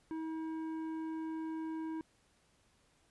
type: tone with tanh clipping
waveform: triangle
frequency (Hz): 320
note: D#4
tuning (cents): +49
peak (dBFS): -39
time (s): 0.11-2.01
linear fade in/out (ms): 0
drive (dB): 14
effects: pink hiss -71 dBFS RMS until 3.1 s + resampled to 24000 Hz